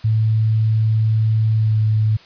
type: tone with pitch glide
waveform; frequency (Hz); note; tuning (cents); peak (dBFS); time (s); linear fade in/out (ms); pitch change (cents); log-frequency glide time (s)
sine; 110 to 108.49; A2 to A2; 0 to -24; -13; 0.04-2.17; 10; -24; 1.54-1.79
effects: white hiss -45 dBFS RMS until 2.25 s + resampled to 11025 Hz